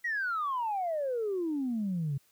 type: exponential sweep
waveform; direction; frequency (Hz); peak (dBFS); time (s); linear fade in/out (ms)
sine; down; 1953 to 133.6; -28; 0.04-2.18; 10
effects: tanh soft clip ceiling -25 dBFS + white hiss -67 dBFS RMS until 2.31 s